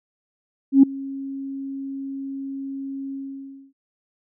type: tone with ADSR envelope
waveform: sine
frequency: 272.5 Hz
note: C#4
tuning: 29 cents flat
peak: -5 dBFS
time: 0.72-3.73 s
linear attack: 110 ms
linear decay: 7 ms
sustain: -23 dB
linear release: 600 ms
effects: tanh soft clip ceiling -1 dBFS